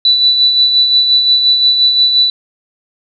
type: tone with tremolo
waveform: sine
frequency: 3968 Hz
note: B7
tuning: 7 cents sharp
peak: -5 dBFS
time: 0.05-2.3 s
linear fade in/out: 2 ms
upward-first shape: sine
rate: 5.7 Hz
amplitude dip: 45%
effects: none